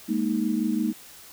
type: chord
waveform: sine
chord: Ab suspended second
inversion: none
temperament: just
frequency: 207.7 / 233.6 / 311.5 Hz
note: Ab3 / Bb3 / Eb4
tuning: 0 / +4 / +2 cents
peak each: -27 / -26 / -27 dBFS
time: 0.08-0.93 s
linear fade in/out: 20 ms
effects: white hiss -47 dBFS RMS until 1.32 s